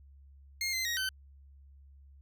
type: tone with pitch steps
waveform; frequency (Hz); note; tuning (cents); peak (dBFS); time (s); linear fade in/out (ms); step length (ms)
20% pulse; 2131 / 2066 / 1886 / 1529; C7 / C7 / A#6 / G6; +31 / -22 / +20 / -44; -26; 0.61-1.09; 2; 120
effects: added 69 Hz sine -53 dBFS peak until 2.21 s